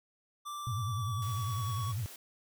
square tone with pitch glide, 1174.7 to 1121 Hz, D6 to C#6, 0 to +19 cents, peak -39 dBFS, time 0.45-1.93 s, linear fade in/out 20 ms, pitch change -81 cents, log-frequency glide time 0.65-1.77 s
sine tone with vibrato, 110 Hz, A2, in tune, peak -32 dBFS, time 0.67-2.06 s, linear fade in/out 0 ms, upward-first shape sine, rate 10 Hz, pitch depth 240 cents each way
white high-pass noise, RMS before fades -49 dBFS, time 1.22-2.16 s, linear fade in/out 2 ms, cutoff 210 Hz, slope 48 dB/octave
effects none

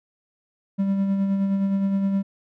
triangle tone with tremolo, 196 Hz, G3, in tune, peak -16 dBFS, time 0.78-2.23 s, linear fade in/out 20 ms, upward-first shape sine, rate 9.6 Hz, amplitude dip 35%, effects none

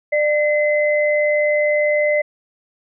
sine tone pair together, 596.8 / 2045 Hz, D5 / C7, +28 / -40 cents, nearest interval octave + major sixth, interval 2132 cents, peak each -15 / -20 dBFS, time 0.12-2.22 s, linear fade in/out 10 ms, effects none

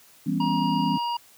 sine chord, C# half-diminished seventh, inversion first, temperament just, 166.31 / 199.57 / 249.5 / 277.2 Hz, E3 / G3 / B3 / C#4, +16 / +31 / +18 / 0 cents, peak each -28 dBFS, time 0.26-0.98 s, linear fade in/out 10 ms
harmonic tone, 949 Hz, A#5, 31 cents sharp, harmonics 1 / 3 / 5, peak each -25 / -35 / -39 dBFS, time 0.4-1.17 s, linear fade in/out 5 ms
effects white hiss -54 dBFS RMS until 1.37 s + high-pass 60 Hz 12 dB/octave

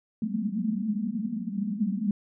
white band-pass noise, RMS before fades -29 dBFS, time 0.22-2.11 s, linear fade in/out 2 ms, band 190 to 230 Hz, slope 96 dB/octave, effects none

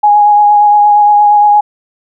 sine tone with vibrato, 830 Hz, G#5, 1 cent flat, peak -3 dBFS, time 0.03-1.61 s, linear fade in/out 10 ms, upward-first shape triangle, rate 8.6 Hz, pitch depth 20 cents each way, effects none

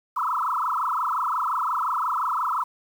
sine tone with frequency modulation, 1155 Hz, D6, 29 cents flat, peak -22 dBFS, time 0.16-2.64 s, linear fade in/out 10 ms, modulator 25.7 Hz, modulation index 7.4, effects 8-bit

